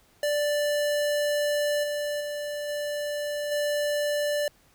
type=tone with level steps; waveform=square; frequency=587.3 Hz; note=D5; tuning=in tune; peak=-24 / -28 / -31 / -29 / -25 dBFS; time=0.23-4.48 s; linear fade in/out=2 ms; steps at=1.83 / 2.2 / 2.68 / 3.51 s; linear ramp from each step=10 ms; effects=pink hiss -61 dBFS RMS until 4.74 s